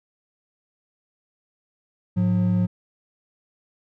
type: tone pair together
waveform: triangle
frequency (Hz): 106.88 / 180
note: A2 / F#3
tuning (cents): -50 / -47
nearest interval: major sixth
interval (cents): 903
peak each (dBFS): -20 / -17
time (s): 2.16-2.67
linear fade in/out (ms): 20
effects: tanh soft clip ceiling -8 dBFS